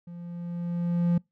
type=tone with level ramp; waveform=triangle; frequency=172.9 Hz; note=F3; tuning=17 cents flat; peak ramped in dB=-37 to -17 dBFS; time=0.07-1.18 s; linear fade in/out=5 ms; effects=noise-tail reverb RT60 0.2 s tail -26 dB re dry

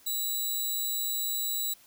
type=tone; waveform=10% pulse; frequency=3922 Hz; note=B7; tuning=13 cents flat; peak=-21 dBFS; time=0.06-1.74 s; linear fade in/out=10 ms; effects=white hiss -58 dBFS RMS until 1.86 s

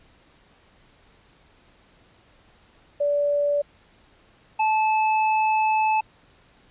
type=tone pair in turn; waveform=sine / square; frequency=579 / 869.2 Hz; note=D5 / A5; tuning=-25 / -21 cents; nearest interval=perfect fifth; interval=704 cents; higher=second; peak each=-19 dBFS; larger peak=neither; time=3-3.62 / 4.59-6.01 s; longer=second; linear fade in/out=10 ms; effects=pink hiss -57 dBFS RMS until 6.7 s + resampled to 8000 Hz

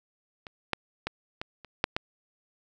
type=clicks; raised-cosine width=0.3 ms; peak=-25 / -10 / -14 / -18 / -29 / -6 / -11 dBFS; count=7; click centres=0.468 / 0.733 / 1.07 / 1.415 / 1.647 / 1.841 / 1.965 s; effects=none

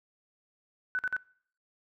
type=tone bursts; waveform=sine; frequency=1502 Hz; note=F#6; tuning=26 cents sharp; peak=-27 dBFS; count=3; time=0.95-1.165 s; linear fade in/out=0 ms; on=39 ms; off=49 ms; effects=noise-tail reverb RT60 0.6 s tail -24 dB re dry

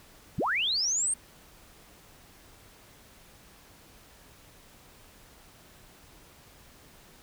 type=linear sweep; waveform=sine; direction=up; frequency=63.2 to 8870 Hz; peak=-25 dBFS; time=0.38-1.14 s; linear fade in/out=5 ms; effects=pink hiss -55 dBFS RMS until 7.22 s

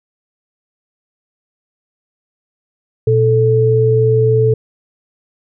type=tone pair together; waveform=sine; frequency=119.49 / 438.3 Hz; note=A#2 / A4; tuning=+43 / -7 cents; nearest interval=octave + major seventh; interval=2250 cents; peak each=-12 / -11 dBFS; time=3.07-4.54 s; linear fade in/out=5 ms; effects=none

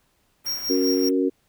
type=band-stop noise; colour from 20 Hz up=white; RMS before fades=-40 dBFS; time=0.44-1.11 s; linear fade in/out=20 ms; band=2500 to 11000 Hz; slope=24 dB/octave
type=tone with tremolo; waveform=square; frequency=5588 Hz; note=F8; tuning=in tune; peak=-24 dBFS; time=0.46-1.09 s; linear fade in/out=5 ms; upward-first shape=sine; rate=5.2 Hz; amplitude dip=65%
type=chord; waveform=sine; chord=F# major; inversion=second; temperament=equal; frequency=277.2 / 370 / 466.2 Hz; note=C#4 / F#4 / A#4; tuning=0 / 0 / 0 cents; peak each=-21 / -23 / -25 dBFS; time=0.69-1.3 s; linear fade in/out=20 ms
effects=pink hiss -66 dBFS RMS until 1.48 s

